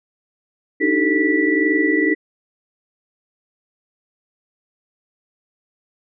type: tone cluster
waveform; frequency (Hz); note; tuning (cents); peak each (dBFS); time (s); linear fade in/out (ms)
sine; 293.3 / 315.2 / 386.8 / 442.2 / 1961; D4 / D#4 / G4 / A4 / B6; -2 / +23 / -23 / +9 / -13; -21 / -19 / -23 / -24 / -19; 0.8-2.15; 20
effects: none

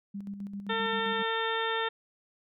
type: tone with tremolo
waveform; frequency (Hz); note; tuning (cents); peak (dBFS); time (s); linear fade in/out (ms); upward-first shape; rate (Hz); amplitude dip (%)
sine; 200; G3; +35; -34; 0.14-1.23; 10; square; 7.6; 50
type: harmonic tone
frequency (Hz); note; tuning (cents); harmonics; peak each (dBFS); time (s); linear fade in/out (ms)
450.9; A4; +42; 1 / 2 / 3 / 4 / 5 / 6 / 7 / 8; -33 / -34 / -35 / -34 / -45 / -44 / -42 / -37; 0.69-1.89; 10
effects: none

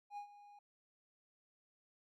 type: tone with ADSR envelope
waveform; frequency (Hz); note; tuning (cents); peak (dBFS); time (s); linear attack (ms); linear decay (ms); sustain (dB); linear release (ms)
triangle; 820; G#5; -22; -40; 0.1-0.59; 72; 94; -15; 4
effects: none

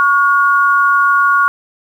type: tone pair together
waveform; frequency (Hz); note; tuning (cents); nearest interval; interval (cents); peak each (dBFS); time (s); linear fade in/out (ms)
sine; 1118.3 / 1431; C#6 / F6; +15 / +42; major third; 427; -11; 0-1.48; 0
effects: 7-bit

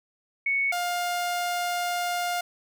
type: tone pair in turn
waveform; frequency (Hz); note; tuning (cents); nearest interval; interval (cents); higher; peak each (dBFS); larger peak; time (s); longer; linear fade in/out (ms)
sine / sawtooth; 2217 / 706; C#7 / F5; 0 / +19; octave + minor sixth; 1981; first; -22; neither; 0.46-0.72 / 0.72-2.41; second; 5
effects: none

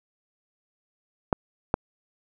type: clicks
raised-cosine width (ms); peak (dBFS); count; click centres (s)
1; -6; 2; 1.328 / 1.741
effects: none

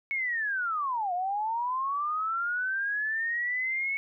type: linear two-way sweep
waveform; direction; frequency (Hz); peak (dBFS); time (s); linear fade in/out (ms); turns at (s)
sine; down then up; 2217 to 698.5 to 2217; -27; 0.11-3.97; 0; 1.13
effects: none

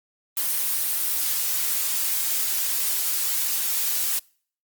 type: noise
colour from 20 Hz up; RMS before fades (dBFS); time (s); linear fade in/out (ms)
blue; -24; 0.37-4.19; 2
effects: noise-tail reverb RT60 0.5 s tail -26 dB re dry + Opus 24 kbps

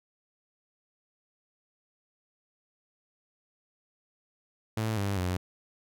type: tone with pitch steps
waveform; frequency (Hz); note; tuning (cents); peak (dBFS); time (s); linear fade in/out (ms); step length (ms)
sawtooth; 110.1 / 99.8 / 90.47; A2 / G2 / F#2; +2 / +32 / -38; -24; 4.77-5.37; 5; 200
effects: none

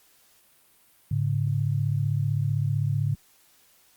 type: tone pair together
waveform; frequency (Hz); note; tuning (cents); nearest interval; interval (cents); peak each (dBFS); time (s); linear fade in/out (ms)
sine; 106.45 / 142.1; G#2 / C#3; +43 / +43; perfect fourth; 500; -25; 1.11-3.15; 5
effects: white hiss -60 dBFS RMS until 3.96 s + Opus 48 kbps

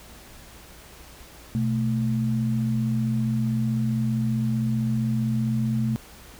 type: tone pair together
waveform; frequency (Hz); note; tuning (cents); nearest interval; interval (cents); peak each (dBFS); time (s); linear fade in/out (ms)
sine; 124.58 / 220; B2 / A3; +15 / 0; minor seventh; 985; -24; 1.55-5.96; 0
effects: added 59 Hz sine -51 dBFS peak until 6.39 s + pink hiss -47 dBFS RMS until 6.39 s

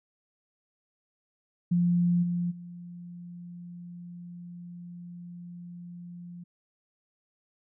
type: tone with level steps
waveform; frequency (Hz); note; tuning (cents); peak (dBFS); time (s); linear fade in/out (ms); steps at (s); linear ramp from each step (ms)
sine; 174.61; F3; 0; -21 / -26 / -40; 1.71-6.44; 10; 2.22 / 2.5; 20
effects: none

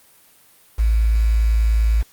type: tone with quantisation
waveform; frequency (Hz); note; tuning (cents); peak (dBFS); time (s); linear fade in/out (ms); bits
sine; 55; A1; 0; -13; 0.78-2.03; 20; 6
effects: white hiss -52 dBFS RMS until 2.12 s + Opus 32 kbps

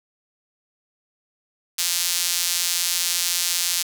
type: tone with high-pass filter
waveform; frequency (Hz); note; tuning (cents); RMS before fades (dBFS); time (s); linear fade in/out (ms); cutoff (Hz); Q
sawtooth; 174.61; F3; 0; -23; 1.78-3.83; 10; 4800; 0.92
effects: 7-bit

